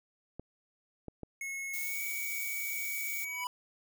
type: clicks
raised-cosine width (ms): 2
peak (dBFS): -28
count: 3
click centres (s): 0.396 / 1.083 / 1.233
type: tone with pitch glide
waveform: square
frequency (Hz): 2181 to 2264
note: C#7 to C#7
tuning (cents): -29 to +36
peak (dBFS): -37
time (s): 1.41-3.44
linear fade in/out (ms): 2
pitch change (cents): +65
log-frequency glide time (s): 1.79-2.01
type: noise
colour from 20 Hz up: violet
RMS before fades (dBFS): -39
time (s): 1.73-3.25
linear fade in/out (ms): 10
type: tone with exponential growth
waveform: square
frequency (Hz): 987.8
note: B5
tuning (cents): 0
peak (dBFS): -32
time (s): 3.2-3.47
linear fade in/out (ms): 1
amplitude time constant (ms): 58
effects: none